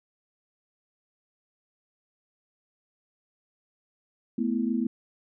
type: chord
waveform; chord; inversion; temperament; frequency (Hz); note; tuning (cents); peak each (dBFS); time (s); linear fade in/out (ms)
sine; A suspended second; none; equal; 220 / 246.9 / 329.6; A3 / B3 / E4; 0 / 0 / 0; -28 / -27 / -32; 4.38-4.87; 5
effects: none